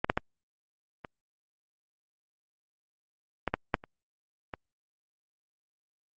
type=clicks; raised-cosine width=0.5 ms; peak=-12 / -8 / -11 / -24 / -13 / -11 / -8 / -30 / -21 dBFS; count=9; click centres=0.045 / 0.099 / 0.175 / 1.048 / 3.477 / 3.54 / 3.742 / 3.839 / 4.538 s; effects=Opus 48 kbps